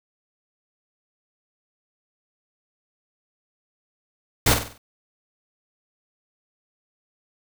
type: noise with echo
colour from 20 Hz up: pink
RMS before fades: -17 dBFS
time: 4.46-4.54 s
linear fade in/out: 5 ms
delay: 48 ms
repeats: 5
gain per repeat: -7 dB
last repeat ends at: 4.78 s
effects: none